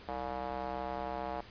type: tone with band-pass filter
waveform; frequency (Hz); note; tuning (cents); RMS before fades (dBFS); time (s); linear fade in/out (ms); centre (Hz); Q
square; 64.6; C2; -21; -38; 0.08-1.41; 5; 760; 2.6
effects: pink hiss -53 dBFS RMS until 1.5 s + resampled to 11025 Hz